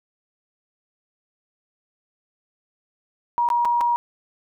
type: tone with dropouts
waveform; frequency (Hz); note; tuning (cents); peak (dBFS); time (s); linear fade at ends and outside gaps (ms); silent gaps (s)
sine; 953; A#5; +38; -17; 3.38-3.96; 0; 3.488-3.502 / 3.649-3.654 / 3.808-3.812
effects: none